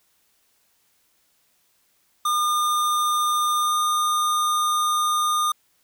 square tone with pitch glide, 1211 to 1218 Hz, D#6 to D#6, -47 to -37 cents, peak -20 dBFS, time 2.25-5.52 s, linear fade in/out 5 ms, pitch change +10 cents, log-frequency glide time 3.59-3.75 s, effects white hiss -65 dBFS RMS until 5.83 s

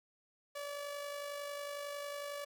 sawtooth tone with amplitude modulation, 575 Hz, D5, 37 cents flat, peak -35 dBFS, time 0.55-2.45 s, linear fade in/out 10 ms, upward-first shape sine, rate 51 Hz, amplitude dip 40%, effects none

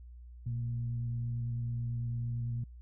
sine tone with frequency modulation, 119 Hz, A#2, 36 cents sharp, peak -32 dBFS, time 0.46-2.64 s, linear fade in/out 5 ms, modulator 109 Hz, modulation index 0.29, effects added 60 Hz sine -47 dBFS peak until 2.81 s

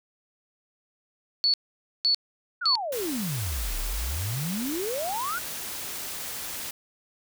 sine tone bursts, 4435 Hz, C#8, in tune, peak -19 dBFS, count 3, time 1.44-2.754 s, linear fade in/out 0 ms, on 98 ms, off 510 ms
sine exponential two-way sweep, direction down then up, 1518 to 32.08 to 1518 Hz, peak -28 dBFS, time 2.61-5.39 s, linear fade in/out 10 ms, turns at 3.78 s
white noise, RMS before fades -35 dBFS, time 2.92-6.71 s, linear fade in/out 5 ms
effects none

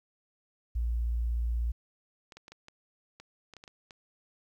sine tone, 58.27 Hz, A#1, in tune, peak -27 dBFS, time 0.75-1.72 s, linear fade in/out 10 ms
clicks, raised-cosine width 0.2 ms, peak -31 dBFS, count 11, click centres 2.322 / 2.37 / 2.481 / 2.52 / 2.684 / 3.2 / 3.537 / 3.567 / 3.639 / 3.678 / 3.908 s
effects 11-bit

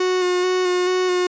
45% pulse tone with vibrato, 364.3 Hz, F#4, 27 cents flat, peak -17 dBFS, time 0-1.27 s, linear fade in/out 5 ms, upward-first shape square, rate 2.3 Hz, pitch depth 17 cents each way, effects resampled to 16000 Hz

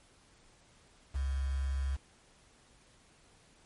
sine tone with quantisation, 67.7 Hz, C#2, 40 cents flat, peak -30 dBFS, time 1.14-1.97 s, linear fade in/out 20 ms, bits 8, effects pink hiss -63 dBFS RMS until 3.65 s + MP3 48 kbps

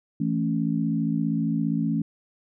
sine chord, A major, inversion second, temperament equal, 164.81 / 220 / 277.2 Hz, E3 / A3 / C#4, 0 / 0 / 0 cents, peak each -26 / -26 / -27 dBFS, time 0.2-2.02 s, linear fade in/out 5 ms, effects none

